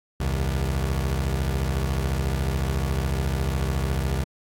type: beating tone pair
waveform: 25% pulse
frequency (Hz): 65.7 / 79.7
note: C2 / D#2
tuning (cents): +8 / +42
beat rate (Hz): 14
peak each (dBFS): -20 / -25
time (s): 0.2-4.24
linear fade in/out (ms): 5
effects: AAC 64 kbps